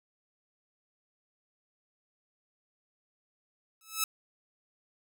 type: tone with exponential growth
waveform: 5% pulse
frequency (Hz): 1301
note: E6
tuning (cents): -23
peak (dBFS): -13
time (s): 3.81-4.04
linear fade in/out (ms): 2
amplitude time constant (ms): 50
effects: none